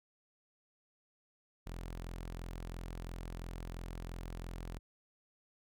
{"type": "tone", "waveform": "sawtooth", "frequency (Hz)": 42.94, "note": "F1", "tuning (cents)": -29, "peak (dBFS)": -38, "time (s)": [1.66, 4.79], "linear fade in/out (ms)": 10, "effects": []}